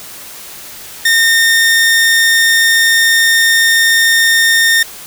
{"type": "tone", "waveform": "sawtooth", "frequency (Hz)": 1827, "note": "A#6", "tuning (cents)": -35, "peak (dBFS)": -4, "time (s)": [1.05, 4.83], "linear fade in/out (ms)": 5, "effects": ["white hiss -31 dBFS RMS until 5.06 s"]}